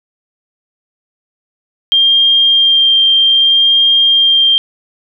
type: tone with vibrato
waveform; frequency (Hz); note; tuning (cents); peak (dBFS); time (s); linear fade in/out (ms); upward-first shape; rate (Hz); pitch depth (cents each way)
sine; 3192; G7; +31; -6; 1.92-4.58; 0; sine; 0.63; 10
effects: none